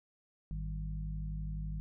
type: harmonic tone with a mistuned harmonic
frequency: 51.91 Hz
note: G#1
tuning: in tune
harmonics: 1 / 2 / 3 / 4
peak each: -37 / -50 / -41 / -51 dBFS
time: 0.51-1.8 s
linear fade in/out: 0 ms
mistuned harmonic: 4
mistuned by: -100 cents
effects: none